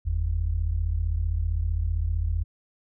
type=tone pair together; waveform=sine; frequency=46.66 / 82.1 Hz; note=F#1 / E2; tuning=+15 / -6 cents; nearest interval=minor seventh; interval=979 cents; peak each=-26 / -25 dBFS; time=0.05-2.44 s; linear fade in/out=20 ms; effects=none

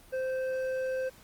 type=tone with hard clipping; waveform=sine; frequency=520 Hz; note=C5; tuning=11 cents flat; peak=-31 dBFS; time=0.12-1.1 s; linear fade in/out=20 ms; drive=7 dB; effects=pink hiss -56 dBFS RMS until 1.23 s + Opus 32 kbps

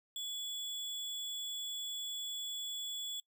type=tone with sample-and-hold; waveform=sine; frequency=3400 Hz; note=G#7; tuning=40 cents sharp; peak=-38 dBFS; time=0.16-3.2 s; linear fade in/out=2 ms; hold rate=11025 Hz; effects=noise-tail reverb RT60 0.1 s tail -23 dB re dry

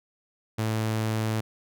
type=tone; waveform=sawtooth; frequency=110 Hz; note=A2; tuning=in tune; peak=-21 dBFS; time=0.58-1.41 s; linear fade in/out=10 ms; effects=none

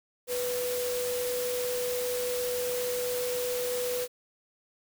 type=tone in noise; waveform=sine; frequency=493.9 Hz; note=B4; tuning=in tune; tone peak=-29 dBFS; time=0.27-4.08 s; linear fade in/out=50 ms; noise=white; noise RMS=-36 dBFS; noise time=0.27-4.08 s; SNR=+4 dB; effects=none

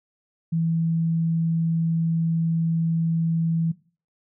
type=tone; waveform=sine; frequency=164.5 Hz; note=E3; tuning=3 cents flat; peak=-20 dBFS; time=0.52-3.72 s; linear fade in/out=10 ms; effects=noise-tail reverb RT60 0.4 s tail -19 dB re dry

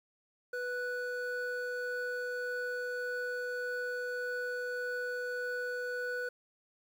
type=tone pair together; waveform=triangle; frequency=493.9 / 1480 Hz; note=B4 / F#6; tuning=0 / 0 cents; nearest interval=octave + perfect fifth; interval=1900 cents; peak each=-35 / -35 dBFS; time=0.53-6.29 s; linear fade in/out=5 ms; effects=10-bit

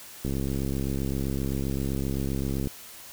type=click train; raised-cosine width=3 ms; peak=-17 dBFS; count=165; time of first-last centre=0.25-2.672 s; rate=67.7 Hz; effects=white hiss -45 dBFS RMS until 3.12 s

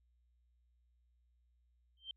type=tone with exponential growth; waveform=sine; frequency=3136 Hz; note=G7; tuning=in tune; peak=-38 dBFS; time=1.97-2.11 s; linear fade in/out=2 ms; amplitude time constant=29 ms; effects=added 60 Hz sine -70 dBFS peak until 2.16 s

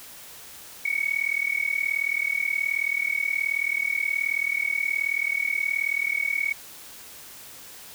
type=tone with amplitude modulation; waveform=sine; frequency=2229 Hz; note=C#7; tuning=9 cents sharp; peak=-19 dBFS; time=0.85-6.53 s; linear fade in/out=5 ms; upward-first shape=sine; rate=38.7 Hz; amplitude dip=90%; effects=white hiss -44 dBFS RMS until 7.94 s

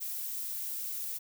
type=noise; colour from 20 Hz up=violet; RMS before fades=-37 dBFS; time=0-1.19 s; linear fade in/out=20 ms; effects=none

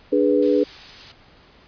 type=chord; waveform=sine; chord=G# diminished; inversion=second; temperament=equal; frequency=293.7 / 415.3 / 493.9 Hz; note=D4 / G#4 / B4; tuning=0 / 0 / 0 cents; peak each=-19 dBFS; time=0.12-0.64 s; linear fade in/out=10 ms
type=noise; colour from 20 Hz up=blue; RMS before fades=-34 dBFS; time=0.42-1.12 s; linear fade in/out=5 ms
effects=pink hiss -51 dBFS RMS until 1.67 s + resampled to 11025 Hz

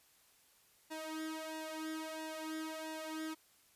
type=tone with flanger; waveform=sawtooth; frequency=315.8 Hz; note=D#4; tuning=26 cents sharp; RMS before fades=-43 dBFS; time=0.9-3.35 s; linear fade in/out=20 ms; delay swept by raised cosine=1.1 to 2.6 ms; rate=1.5 Hz; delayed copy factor=+0.8; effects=white hiss -68 dBFS RMS until 3.75 s + resampled to 32000 Hz

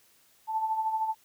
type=tone with tremolo; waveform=sine; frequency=880 Hz; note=A5; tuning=in tune; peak=-24 dBFS; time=0.47-1.15 s; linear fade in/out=50 ms; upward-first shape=sine; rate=13 Hz; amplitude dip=55%; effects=white hiss -63 dBFS RMS until 1.24 s

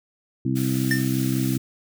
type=harmonic tone; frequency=65.3 Hz; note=C2; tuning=3 cents flat; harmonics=2 / 3 / 4 / 5; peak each=-24 / -28 / -25 / -28 dBFS; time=0.45-1.58 s; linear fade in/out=5 ms
type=band-stop noise; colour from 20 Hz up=white; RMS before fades=-35 dBFS; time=0.55-1.58 s; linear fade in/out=20 ms; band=770 to 1200 Hz; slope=96 dB/octave
type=tone with exponential decay; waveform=square; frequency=1800 Hz; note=A6; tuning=39 cents sharp; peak=-18 dBFS; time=0.91-1.1 s; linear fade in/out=2 ms; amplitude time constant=41 ms
effects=none

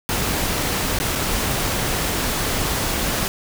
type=noise with dropouts; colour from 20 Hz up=pink; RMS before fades=-22 dBFS; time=0.09-3.28 s; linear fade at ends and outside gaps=0 ms; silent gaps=0.988-1 / 1.153-1.157 s; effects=none

